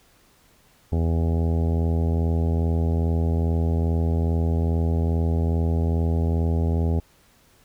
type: harmonic tone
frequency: 82.41 Hz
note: E2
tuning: in tune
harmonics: 1 / 2 / 3 / 4 / 5 / 6 / 7 / 8 / 9 / 10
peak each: -20 / -27 / -30 / -37 / -33 / -38 / -41 / -42 / -43 / -43 dBFS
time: 0.92-7 s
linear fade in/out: 5 ms
effects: pink hiss -58 dBFS RMS until 7.64 s